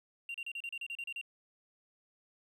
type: tone bursts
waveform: triangle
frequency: 2767 Hz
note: F7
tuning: 17 cents flat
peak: -35 dBFS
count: 11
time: 0.29-1.213 s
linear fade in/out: 2 ms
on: 53 ms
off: 34 ms
effects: tanh soft clip ceiling -33 dBFS